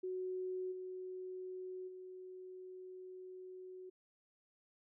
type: tone with level steps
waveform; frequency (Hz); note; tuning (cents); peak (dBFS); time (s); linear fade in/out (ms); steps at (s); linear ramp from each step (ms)
sine; 370; F#4; 0; -38 / -43 / -48; 0.03-3.9; 10; 0.71 / 1.87; 20
effects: none